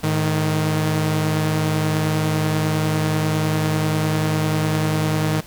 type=tone pair together; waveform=sawtooth; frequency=107.06 / 155.56 Hz; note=A2 / D#3; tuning=-47 / 0 cents; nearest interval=tritone; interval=647 cents; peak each=-20 / -15 dBFS; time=0.03-5.41 s; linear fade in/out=10 ms; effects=pink hiss -43 dBFS RMS until 5.46 s